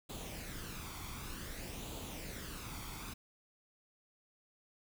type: noise with flanger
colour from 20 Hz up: pink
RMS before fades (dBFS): -45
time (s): 0.09-3.14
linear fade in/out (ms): 10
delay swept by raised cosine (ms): 0.27 to 0.89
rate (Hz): 0.54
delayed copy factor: +0.55
effects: none